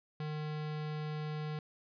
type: tone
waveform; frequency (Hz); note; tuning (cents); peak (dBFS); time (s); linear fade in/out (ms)
square; 152.4; D#3; -36; -37; 0.2-1.59; 2
effects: resampled to 11025 Hz + 13-bit